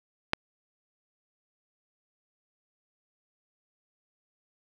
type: click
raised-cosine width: 0.3 ms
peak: -7 dBFS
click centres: 0.334 s
effects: 8-bit